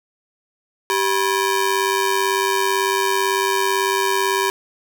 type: ring-modulated tone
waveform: sawtooth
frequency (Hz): 680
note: F5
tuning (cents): -46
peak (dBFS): -10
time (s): 0.9-4.5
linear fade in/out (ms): 0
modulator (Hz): 291
effects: none